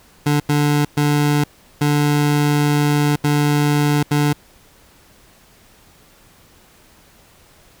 25% pulse tone bursts at uneven times, 146.83 Hz, D3, in tune, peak -10 dBFS, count 6, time 0.26-0.4 / 0.49-0.85 / 0.97-1.44 / 1.81-3.16 / 3.24-4.03 / 4.11-4.33 s, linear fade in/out 5 ms, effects pink hiss -50 dBFS RMS until 7.8 s

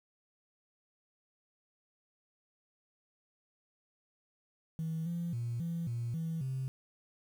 sine tone with pitch steps, 161.4 / 171 / 118.2 / 168.2 / 118 / 163.3 / 131.8 Hz, E3 / F3 / A#2 / E3 / A#2 / E3 / C3, -36 / -36 / +24 / +35 / +22 / -16 / +13 cents, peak -32 dBFS, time 4.79-6.68 s, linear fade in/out 0 ms, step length 270 ms, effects tanh soft clip ceiling -30 dBFS + 10-bit

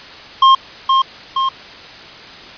square tone with echo, 1065 Hz, C6, 30 cents sharp, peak -6 dBFS, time 0.42-0.55 s, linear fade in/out 5 ms, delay 470 ms, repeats 2, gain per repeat -4 dB, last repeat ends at 1.49 s, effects white hiss -35 dBFS RMS until 2.57 s + resampled to 11025 Hz

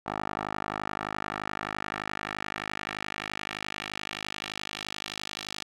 10% pulse tone with band-pass filter sweep, 51.6 Hz, G#1, 10 cents flat, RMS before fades -36 dBFS, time 0.06-5.63 s, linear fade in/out 5 ms, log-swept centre 1000 to 4000 Hz, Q 1.4, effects none

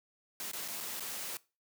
white noise with dropouts, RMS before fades -40 dBFS, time 0.4-1.37 s, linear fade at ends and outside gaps 1 ms, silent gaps 0.515-0.533 / 0.679-0.683 / 0.804-0.808 / 0.998-1.005 s, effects noise-tail reverb RT60 0.3 s tail -21 dB re dry + high-pass 150 Hz 12 dB/octave

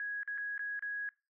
sine tone with dropouts, 1661.2 Hz, G#6, in tune, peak -35 dBFS, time 0-1.09 s, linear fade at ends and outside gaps 1 ms, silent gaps 0.232-0.276 / 0.377-0.381 / 0.579-0.593 / 0.793-0.824 s, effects noise-tail reverb RT60 0.3 s tail -23 dB re dry

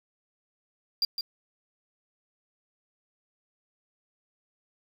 triangle tone with echo, 4768 Hz, D8, 25 cents sharp, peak -21 dBFS, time 1.02-1.05 s, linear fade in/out 2 ms, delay 160 ms, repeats 1, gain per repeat -7 dB, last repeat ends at 1.21 s, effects 8-bit

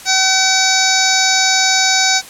harmonic tone, 760 Hz, F#5, 46 cents sharp, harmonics 1 / 2 / 3 / 5 / 6 / 7 / 8 / 9, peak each -19 / -19 / -19 / -19 / -19 / -19 / -19 / -19 dBFS, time 0.05-2.22 s, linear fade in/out 50 ms, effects white hiss -35 dBFS RMS until 2.29 s + low-pass 11000 Hz 12 dB/octave

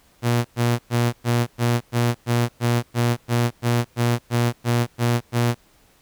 sawtooth tone bursts, 119.4 Hz, A#2, 42 cents sharp, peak -13 dBFS, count 16, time 0.22-5.55 s, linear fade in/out 50 ms, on 230 ms, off 110 ms, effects pink hiss -57 dBFS RMS until 6.01 s

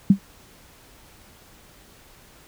sine tone with exponential decay, 196 Hz, G3, in tune, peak -6 dBFS, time 0.1-0.19 s, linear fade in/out 5 ms, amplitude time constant 19 ms, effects pink hiss -51 dBFS RMS until 2.47 s

